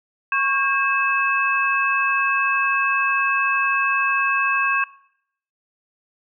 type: tone cluster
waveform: sine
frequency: 1102 / 1609 / 2598 Hz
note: C#6 / G6 / E7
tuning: -11 / +45 / -26 cents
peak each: -22 dBFS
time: 0.32-4.84 s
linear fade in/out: 2 ms
effects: noise-tail reverb RT60 0.7 s tail -20 dB re dry